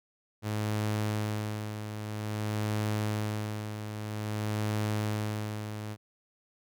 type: tone with tremolo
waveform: sawtooth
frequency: 106.4 Hz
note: G#2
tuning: 42 cents sharp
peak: -24 dBFS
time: 0.42-5.97 s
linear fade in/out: 50 ms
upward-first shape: sine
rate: 0.51 Hz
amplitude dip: 60%
effects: none